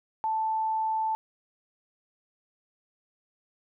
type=tone; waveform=sine; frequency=880 Hz; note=A5; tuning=in tune; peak=-25 dBFS; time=0.24-1.15 s; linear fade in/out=0 ms; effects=none